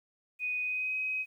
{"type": "tone with pitch glide", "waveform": "sine", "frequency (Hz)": [2489, 2528], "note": ["D#7", "D#7"], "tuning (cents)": [0, 27], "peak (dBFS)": -30, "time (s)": [0.39, 1.26], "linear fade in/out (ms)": 50, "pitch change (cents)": 27, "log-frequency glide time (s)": [0.61, 0.96], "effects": ["11-bit"]}